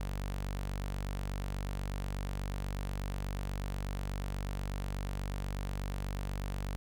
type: tone with notch filter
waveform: sawtooth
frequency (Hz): 48.22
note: G1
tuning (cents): -28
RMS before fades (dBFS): -37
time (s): 0-6.76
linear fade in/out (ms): 0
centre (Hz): 340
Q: 2
effects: none